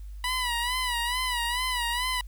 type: tone with vibrato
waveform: 15% pulse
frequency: 980 Hz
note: B5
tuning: 14 cents flat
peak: -20 dBFS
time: 0.24-2.21 s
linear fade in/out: 2 ms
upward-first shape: sine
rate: 2.3 Hz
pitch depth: 77 cents each way
effects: added 50 Hz sine -37 dBFS peak until 2.27 s + white hiss -64 dBFS RMS until 2.27 s